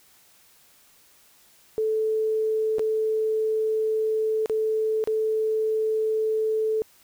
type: tone with dropouts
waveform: sine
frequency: 437.2 Hz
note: A4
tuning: 11 cents flat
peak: -21 dBFS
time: 1.78-6.82 s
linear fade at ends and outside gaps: 0 ms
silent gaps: 2.784-2.794 / 4.459-4.497 / 5.04-5.074 s
effects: white hiss -57 dBFS RMS until 7.03 s